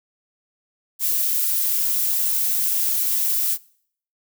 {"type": "noise", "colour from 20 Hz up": "violet", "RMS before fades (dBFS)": -21, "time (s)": [0.99, 3.58], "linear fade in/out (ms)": 50, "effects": ["noise-tail reverb RT60 0.6 s tail -23 dB re dry"]}